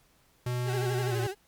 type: tone with pitch glide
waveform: square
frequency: 123.47 to 116.54 Hz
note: B2 to A#2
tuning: 0 to 0 cents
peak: -29 dBFS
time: 0.46-1.27 s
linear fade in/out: 5 ms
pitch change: -100 cents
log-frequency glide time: 1.09-1.14 s
type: tone with vibrato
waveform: 35% pulse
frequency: 392 Hz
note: G4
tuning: in tune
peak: -30 dBFS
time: 0.65-1.35 s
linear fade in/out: 50 ms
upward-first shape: sine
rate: 12 Hz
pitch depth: 100 cents each way
effects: pink hiss -65 dBFS RMS until 1.47 s + MP3 96 kbps